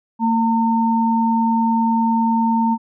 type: tone pair together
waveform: sine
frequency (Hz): 227.5 / 910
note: A#3 / A#5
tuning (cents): -42 / -42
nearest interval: 2 octaves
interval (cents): 2400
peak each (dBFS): -16 / -18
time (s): 0.19-2.78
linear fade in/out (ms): 50
effects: none